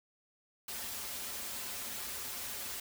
white noise with comb filter, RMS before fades -41 dBFS, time 0.68-2.8 s, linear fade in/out 5 ms, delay 6.3 ms, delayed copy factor -0.8, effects none

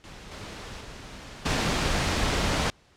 pink noise with level steps, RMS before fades -44 / -39 / -42 / -25 dBFS, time 0.04-2.7 s, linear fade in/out 0 ms, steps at 0.31 / 0.8 / 1.45 s, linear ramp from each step 10 ms, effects pink hiss -59 dBFS RMS until 2.96 s + low-pass 6000 Hz 12 dB/octave

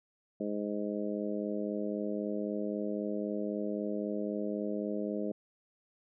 harmonic tone, 103.83 Hz, G#2, in tune, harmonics 2 / 3 / 4 / 5 / 6, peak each -36 / -38 / -39 / -40 / -41 dBFS, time 0.4-5.32 s, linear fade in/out 5 ms, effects none

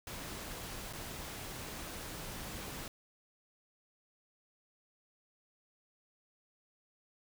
pink noise with dropouts, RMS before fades -44 dBFS, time 0.07-2.88 s, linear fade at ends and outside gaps 2 ms, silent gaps 0.928-0.933 s, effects none

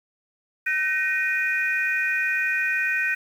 sine tone cluster, 1525 / 1871 / 2463 Hz, G6 / A#6 / D#7, -48 / +6 / -18 cents, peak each -25 dBFS, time 0.66-3.15 s, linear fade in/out 10 ms, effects tanh soft clip ceiling -11 dBFS + 8-bit

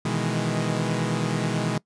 sawtooth chord, E major seventh, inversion second, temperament equal, 123.47 / 155.56 / 164.81 / 207.7 Hz, B2 / D#3 / E3 / G#3, 0 / 0 / 0 / 0 cents, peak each -25 dBFS, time 0.05-1.78 s, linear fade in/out 5 ms, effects noise-tail reverb RT60 0.1 s tail -22 dB re dry + resampled to 22050 Hz

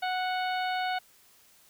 harmonic tone with a mistuned harmonic, 738 Hz, F#5, 5 cents flat, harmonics 1 / 2 / 3 / 4 / 5 / 6, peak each -29 / -35 / -39 / -41 / -43 / -45 dBFS, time 0.02-0.99 s, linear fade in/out 10 ms, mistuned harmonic 6, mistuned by -25 cents, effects white hiss -60 dBFS RMS until 1.69 s

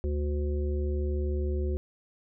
harmonic tone, 73.42 Hz, D2, in tune, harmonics 1 / 3 / 5 / 7, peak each -27 / -40 / -34 / -42 dBFS, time 0.04-1.77 s, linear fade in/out 0 ms, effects none

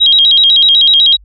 sine tone with vibrato, 3520 Hz, A7, in tune, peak -4 dBFS, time 0-1.17 s, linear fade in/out 20 ms, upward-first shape square, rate 8 Hz, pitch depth 150 cents each way, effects added 50 Hz sine -38 dBFS peak until 1.24 s

